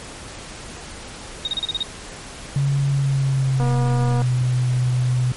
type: tone bursts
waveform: sine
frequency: 3731 Hz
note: A#7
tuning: 1 cent sharp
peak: -19 dBFS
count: 7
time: 1.45-1.829 s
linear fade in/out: 2 ms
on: 25 ms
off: 34 ms
type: tone with pitch glide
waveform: sine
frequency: 139.2 to 125.45 Hz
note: C#3 to B2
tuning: +8 to +28 cents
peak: -16 dBFS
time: 2.56-5.32 s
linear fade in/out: 2 ms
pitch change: -180 cents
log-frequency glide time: 2.91-4.21 s
type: click train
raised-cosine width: 1 ms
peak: -15 dBFS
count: 150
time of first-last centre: 3.6-4.218 s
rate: 241 Hz
effects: pink hiss -36 dBFS RMS until 5.36 s + MP3 48 kbps